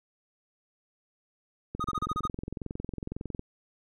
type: click train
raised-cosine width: 3 ms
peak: -22 dBFS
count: 37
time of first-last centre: 1.75-3.394 s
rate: 21.9 Hz
type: tone bursts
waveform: triangle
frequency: 1244.5 Hz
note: D#6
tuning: in tune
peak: -26 dBFS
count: 7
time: 1.8-2.276 s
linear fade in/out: 10 ms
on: 44 ms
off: 28 ms
effects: none